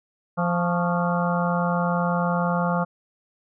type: harmonic tone with a mistuned harmonic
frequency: 174 Hz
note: F3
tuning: 6 cents flat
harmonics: 1 / 3 / 4 / 5 / 6 / 7 / 8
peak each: -23 / -28 / -29 / -30 / -31 / -31 / -32 dBFS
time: 0.37-2.85 s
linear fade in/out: 20 ms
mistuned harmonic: 6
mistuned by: +100 cents
effects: none